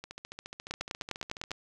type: two click trains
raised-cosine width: 0.2 ms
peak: -24 / -16 dBFS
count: 22 / 9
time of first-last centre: 0.04-1.509 / 0.71-1.516 s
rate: 14.3 / 9.93 Hz
effects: none